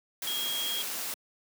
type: tone in noise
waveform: sine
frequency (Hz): 3268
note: G#7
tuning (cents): -29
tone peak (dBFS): -31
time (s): 0.27-0.82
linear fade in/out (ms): 2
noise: white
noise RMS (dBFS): -35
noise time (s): 0.22-1.14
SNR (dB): +1
effects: high-pass 200 Hz 12 dB/octave